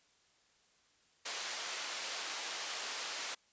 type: band-pass noise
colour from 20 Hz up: white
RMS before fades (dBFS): -41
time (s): 1.25-3.35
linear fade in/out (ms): 10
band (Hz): 530 to 6000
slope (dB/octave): 12
effects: white hiss -70 dBFS RMS until 3.52 s + resampled to 16000 Hz